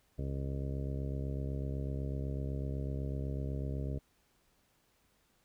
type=harmonic tone; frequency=68 Hz; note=C#2; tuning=33 cents flat; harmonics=1 / 2 / 3 / 4 / 5 / 6 / 7 / 8 / 9; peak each=-37 / -38 / -47 / -45 / -52 / -48 / -50 / -56 / -51 dBFS; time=0.18-3.99 s; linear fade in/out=10 ms; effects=pink hiss -72 dBFS RMS until 5.44 s